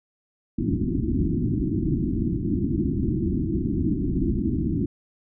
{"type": "low-pass noise", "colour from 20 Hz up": "white", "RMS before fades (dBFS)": -24, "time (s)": [0.58, 4.86], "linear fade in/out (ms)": 5, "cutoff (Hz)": 350, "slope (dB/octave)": 96, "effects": []}